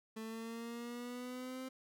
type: exponential sweep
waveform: 30% pulse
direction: up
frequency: 220 to 261.6 Hz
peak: -40 dBFS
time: 0.16-1.69 s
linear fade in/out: 10 ms
effects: none